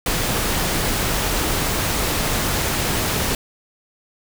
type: noise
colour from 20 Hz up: pink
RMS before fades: -21 dBFS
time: 0.06-3.35 s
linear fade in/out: 2 ms
effects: none